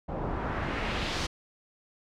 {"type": "noise with low-pass filter sweep", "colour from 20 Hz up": "pink", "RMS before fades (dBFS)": -32, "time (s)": [0.08, 1.27], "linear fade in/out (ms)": 10, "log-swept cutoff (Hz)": [660, 5500], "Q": 1.3, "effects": []}